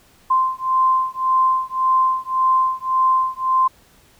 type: beating tone pair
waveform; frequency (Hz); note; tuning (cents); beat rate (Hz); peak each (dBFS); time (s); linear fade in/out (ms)
sine; 1041 / 1042.8; C6 / C6; -9 / -6; 1.8; -18; 0.3-3.68; 10
effects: pink hiss -53 dBFS RMS until 4.19 s